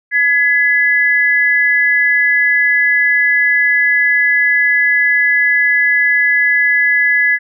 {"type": "tone pair together", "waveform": "sine", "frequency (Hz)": [1687, 2009], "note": ["G#6", "B6"], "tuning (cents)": [27, 29], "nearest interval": "minor third", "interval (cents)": 302, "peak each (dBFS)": -12, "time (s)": [0.11, 7.39], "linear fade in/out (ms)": 50, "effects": []}